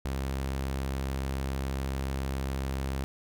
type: tone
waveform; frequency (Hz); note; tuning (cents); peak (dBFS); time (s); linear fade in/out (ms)
sawtooth; 67.1; C2; +44; -26; 0.05-3.04; 0
effects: none